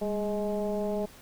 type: tone with frequency modulation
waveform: sine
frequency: 415.3 Hz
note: G#4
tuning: in tune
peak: -27 dBFS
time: 0.01-1.06 s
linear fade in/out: 10 ms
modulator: 214 Hz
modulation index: 1.4
effects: pink hiss -52 dBFS RMS until 1.21 s